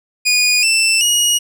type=tone with pitch steps; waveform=20% pulse; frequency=2460 / 2667 / 2892 Hz; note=D#7 / E7 / F#7; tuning=-20 / +20 / -40 cents; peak=-6 dBFS; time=0.25-1.39 s; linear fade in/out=20 ms; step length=380 ms; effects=none